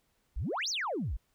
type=exponential two-way sweep; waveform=sine; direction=up then down; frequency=41.2 to 6710 to 41.2 Hz; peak=-30 dBFS; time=0.36-1.17 s; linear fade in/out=10 ms; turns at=0.69 s; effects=tanh soft clip ceiling -26 dBFS + pink hiss -74 dBFS RMS until 1.34 s